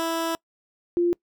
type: tone pair in turn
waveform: 15% pulse / sine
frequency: 329.6 / 347.6 Hz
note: E4 / F4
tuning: 0 / -8 cents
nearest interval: minor second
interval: 92 cents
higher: second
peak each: -18 dBFS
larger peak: neither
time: 0-0.35 / 0.97-1.13 s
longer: first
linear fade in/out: 0 ms
effects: noise-tail reverb RT60 0.1 s tail -25 dB re dry